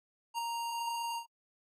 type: tone with ADSR envelope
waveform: square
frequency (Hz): 932.3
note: A#5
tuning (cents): 0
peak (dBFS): -31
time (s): 0.34-1.26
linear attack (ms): 45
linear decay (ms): 3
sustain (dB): -4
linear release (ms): 110
effects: AAC 32 kbps